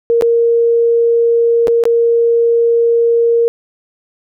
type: tone with dropouts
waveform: sine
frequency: 466.2 Hz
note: A#4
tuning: in tune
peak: -8 dBFS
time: 0.1-3.48 s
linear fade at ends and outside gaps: 0 ms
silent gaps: 0.211-0.222 / 1.672-1.681 / 1.838-1.854 s
effects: none